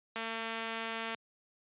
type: click train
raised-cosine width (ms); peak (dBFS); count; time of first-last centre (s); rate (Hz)
0.3; -22; 224; 0.16-1.147; 226
effects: high-pass 150 Hz 12 dB/octave + resampled to 8000 Hz